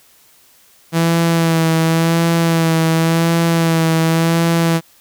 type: tone with vibrato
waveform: sawtooth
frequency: 164.81 Hz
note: E3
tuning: in tune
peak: -8 dBFS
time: 0.92-4.81 s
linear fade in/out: 50 ms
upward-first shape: sine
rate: 0.91 Hz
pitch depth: 27 cents each way
effects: white hiss -50 dBFS RMS until 5 s